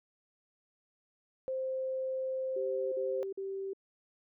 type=tone; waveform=sine; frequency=523.3 Hz; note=C5; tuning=in tune; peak=-32 dBFS; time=1.48-3.23 s; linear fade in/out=0 ms
type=tone bursts; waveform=sine; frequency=388.7 Hz; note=G4; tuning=15 cents flat; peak=-35 dBFS; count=3; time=2.56-3.734 s; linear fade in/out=5 ms; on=360 ms; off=47 ms
effects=none